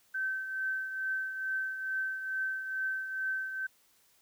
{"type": "tone with tremolo", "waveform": "sine", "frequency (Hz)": 1543, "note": "G6", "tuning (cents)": -28, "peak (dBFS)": -29, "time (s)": [0.14, 3.67], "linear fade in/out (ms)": 10, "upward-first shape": "triangle", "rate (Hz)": 2.3, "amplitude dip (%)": 60, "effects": ["white hiss -67 dBFS RMS until 4.21 s"]}